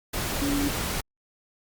sine tone in noise, 284.1 Hz, C#4, 43 cents sharp, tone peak -24 dBFS, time 0.41-0.69 s, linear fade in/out 10 ms, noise pink, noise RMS -29 dBFS, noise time 0.13-1.01 s, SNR +2 dB, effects Opus 48 kbps

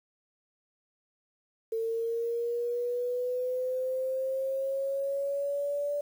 sine linear sweep, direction up, 449.1 to 582 Hz, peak -28 dBFS, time 1.72-6.01 s, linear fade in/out 5 ms, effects 9-bit

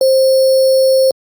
sine tone with sample-and-hold, 528 Hz, C5, 16 cents sharp, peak -7 dBFS, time 0.01-1.11 s, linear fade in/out 2 ms, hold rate 4900 Hz, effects Opus 48 kbps

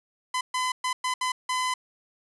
sawtooth tone bursts at uneven times, 1014 Hz, B5, 45 cents sharp, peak -21 dBFS, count 6, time 0.34-0.41 / 0.54-0.72 / 0.84-0.93 / 1.04-1.14 / 1.21-1.32 / 1.49-1.74 s, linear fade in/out 5 ms, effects resampled to 24000 Hz + 10-bit

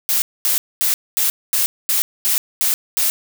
blue noise bursts, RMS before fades -17 dBFS, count 9, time 0.09-3.1 s, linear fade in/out 0 ms, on 130 ms, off 230 ms, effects none

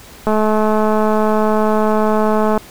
click train, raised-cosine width 1 ms, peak -3 dBFS, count 497, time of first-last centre 0.27-2.577 s, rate 215 Hz, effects pink hiss -39 dBFS RMS until 2.7 s

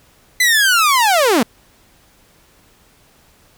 sawtooth linear sweep, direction down, 2037 to 203.2 Hz, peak -7 dBFS, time 0.4-1.43 s, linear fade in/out 5 ms, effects pink hiss -52 dBFS RMS until 3.57 s

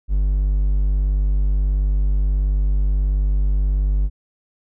triangle tone, 49.26 Hz, G1, 9 cents sharp, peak -13 dBFS, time 0.08-4.1 s, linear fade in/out 50 ms, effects none

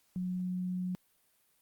sine tone, 182 Hz, F#3, 28 cents flat, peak -32 dBFS, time 0.16-0.95 s, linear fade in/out 0 ms, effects white hiss -71 dBFS RMS until 1.61 s + Opus 48 kbps

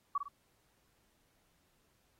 sine tone with echo, 1135 Hz, C#6, 41 cents sharp, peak -29 dBFS, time 0.15-0.18 s, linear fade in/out 5 ms, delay 52 ms, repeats 2, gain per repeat -7 dB, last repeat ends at 0.284 s, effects pink hiss -74 dBFS RMS until 2.19 s + AAC 48 kbps

